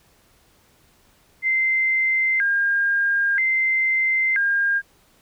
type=tone with vibrato; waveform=sine; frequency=1830 Hz; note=A#6; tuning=32 cents flat; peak=-17 dBFS; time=1.42-4.82 s; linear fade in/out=50 ms; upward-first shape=square; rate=0.51 Hz; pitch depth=220 cents each way; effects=pink hiss -58 dBFS RMS until 5.21 s